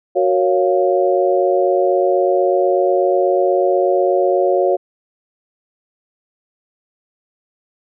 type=chord; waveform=sine; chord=Gb major seventh; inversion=none; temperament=equal; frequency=370 / 466.2 / 554.4 / 698.5 Hz; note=Gb4 / Bb4 / Db5 / F5; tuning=0 / 0 / 0 / 0 cents; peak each=-16 / -22 / -16 / -19 dBFS; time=0.15-4.77 s; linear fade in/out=20 ms; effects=none